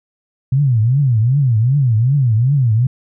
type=tone with vibrato; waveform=sine; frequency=125.1 Hz; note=B2; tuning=23 cents sharp; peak=-10 dBFS; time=0.52-2.87 s; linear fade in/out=5 ms; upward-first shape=triangle; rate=2.6 Hz; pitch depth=300 cents each way; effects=none